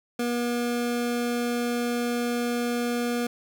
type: tone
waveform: 25% pulse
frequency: 240 Hz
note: B3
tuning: 49 cents flat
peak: -21 dBFS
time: 0.19-3.27 s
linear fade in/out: 5 ms
effects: none